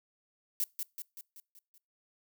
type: noise with echo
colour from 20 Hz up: violet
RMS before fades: -31 dBFS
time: 0.6-0.64 s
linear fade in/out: 0 ms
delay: 190 ms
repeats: 6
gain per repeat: -5 dB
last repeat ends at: 1.78 s
effects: noise-tail reverb RT60 0.3 s tail -25 dB re dry